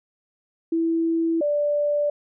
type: tone pair in turn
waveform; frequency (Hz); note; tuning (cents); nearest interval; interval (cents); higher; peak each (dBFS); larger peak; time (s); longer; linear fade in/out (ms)
sine; 329.6 / 586.2; E4 / D5; 0 / -3; minor seventh; 997; second; -19; neither; 0.72-1.41 / 1.41-2.1; neither; 5
effects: none